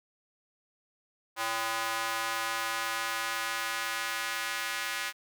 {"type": "tone with high-pass filter sweep", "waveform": "square", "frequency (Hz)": 113, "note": "A2", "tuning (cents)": 47, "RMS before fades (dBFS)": -33, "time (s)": [1.36, 5.13], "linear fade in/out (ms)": 50, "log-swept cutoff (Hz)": [1000, 1700], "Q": 1.4, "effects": []}